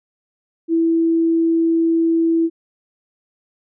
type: tone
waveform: sine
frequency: 329.8 Hz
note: E4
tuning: 1 cent sharp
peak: -13 dBFS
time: 0.68-2.5 s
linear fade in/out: 50 ms
effects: none